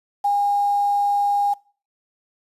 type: tone with quantisation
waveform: sine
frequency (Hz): 812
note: G#5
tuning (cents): -39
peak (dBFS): -16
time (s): 0.24-1.54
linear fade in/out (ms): 10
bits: 7
effects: noise-tail reverb RT60 0.4 s tail -23 dB re dry + resampled to 32000 Hz